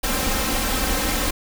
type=noise with comb filter; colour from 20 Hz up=pink; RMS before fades=-22 dBFS; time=0.03-1.31 s; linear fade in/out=10 ms; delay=3.8 ms; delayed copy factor=+0.75; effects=none